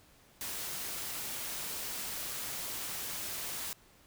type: noise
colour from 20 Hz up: white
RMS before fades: -39 dBFS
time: 0.41-3.73 s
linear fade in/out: 0 ms
effects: pink hiss -62 dBFS RMS until 4.06 s